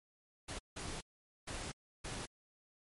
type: noise bursts at uneven times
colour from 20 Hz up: pink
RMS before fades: -43 dBFS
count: 4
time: 0.48-0.59 / 0.76-1.01 / 1.47-1.72 / 2.04-2.26 s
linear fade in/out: 10 ms
effects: MP3 48 kbps